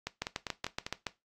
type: two click trains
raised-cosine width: 0.2 ms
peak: -15 / -17 dBFS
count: 7 / 5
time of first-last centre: 0.22-1.067 / 0.07-0.865 s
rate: 7.08 / 5.03 Hz
effects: noise-tail reverb RT60 0.2 s tail -17 dB re dry + AAC 48 kbps